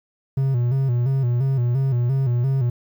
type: tone with vibrato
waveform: triangle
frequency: 127.7 Hz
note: C3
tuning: 42 cents flat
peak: -15 dBFS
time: 0.37-2.7 s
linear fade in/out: 5 ms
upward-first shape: square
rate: 2.9 Hz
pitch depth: 96 cents each way
effects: 9-bit